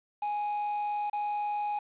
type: tone with dropouts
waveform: triangle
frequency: 830.6 Hz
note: G#5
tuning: in tune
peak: -27 dBFS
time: 0.22-1.79 s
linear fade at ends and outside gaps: 5 ms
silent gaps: 1.099-1.13 s
effects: resampled to 8000 Hz + 9-bit